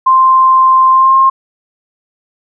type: tone with pitch glide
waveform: sine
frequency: 1046.5 to 1065.4 Hz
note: C6 to C6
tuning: 0 to +31 cents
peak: -4 dBFS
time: 0.06-1.3 s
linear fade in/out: 10 ms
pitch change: +31 cents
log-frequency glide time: 0.92-1.16 s
effects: none